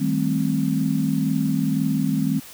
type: chord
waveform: sine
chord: A half-diminished seventh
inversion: second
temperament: just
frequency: 158.4 / 198 / 220 / 264 Hz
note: Eb3 / G3 / A3 / C4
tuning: +31 / +18 / 0 / +16 cents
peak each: -24 / -25 / -26 / -23 dBFS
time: 0-2.4 s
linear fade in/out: 10 ms
effects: white hiss -42 dBFS RMS until 2.53 s